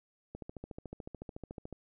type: click train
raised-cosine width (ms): 2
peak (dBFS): -29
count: 20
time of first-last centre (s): 0.35-1.727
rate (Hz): 13.8
effects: none